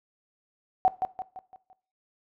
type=tone with echo; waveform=sine; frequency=750 Hz; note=F#5; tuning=23 cents sharp; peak=-16 dBFS; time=0.85-0.88 s; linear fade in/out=0 ms; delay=170 ms; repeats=5; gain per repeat=-7 dB; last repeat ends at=1.73 s; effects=noise-tail reverb RT60 0.4 s tail -18 dB re dry